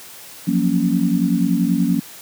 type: chord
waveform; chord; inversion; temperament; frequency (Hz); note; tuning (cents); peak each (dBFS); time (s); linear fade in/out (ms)
sine; Gb major seventh; third; equal; 174.61 / 185 / 233.1 / 277.2; F3 / Gb3 / Bb3 / Db4; 0 / 0 / 0 / 0; -20; 0.47-2; 10
effects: white hiss -39 dBFS RMS until 2.21 s + high-pass 100 Hz 12 dB/octave